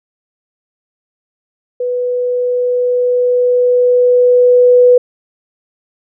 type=tone with level ramp; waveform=sine; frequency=493.9 Hz; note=B4; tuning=in tune; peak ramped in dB=-14 to -3 dBFS; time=1.8-4.98 s; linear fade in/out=5 ms; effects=none